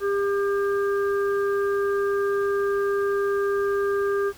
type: harmonic tone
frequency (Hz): 400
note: G4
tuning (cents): +35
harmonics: 1 / 3 / 4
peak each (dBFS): -21 / -31 / -33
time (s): 0-4.33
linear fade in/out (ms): 50
effects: pink hiss -48 dBFS RMS until 4.37 s